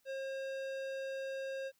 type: tone with tanh clipping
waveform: sine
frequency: 537 Hz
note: C5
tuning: 45 cents sharp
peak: -40 dBFS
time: 0.05-1.72 s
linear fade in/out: 50 ms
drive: 17 dB
effects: white hiss -75 dBFS RMS until 1.79 s